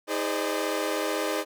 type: tone cluster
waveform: sawtooth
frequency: 317 / 410.6 / 516 / 598 Hz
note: D#4 / G#4 / C5 / D5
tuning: +32 / -20 / -24 / +31 cents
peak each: -28 dBFS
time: 0.07-1.45 s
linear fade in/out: 50 ms
effects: none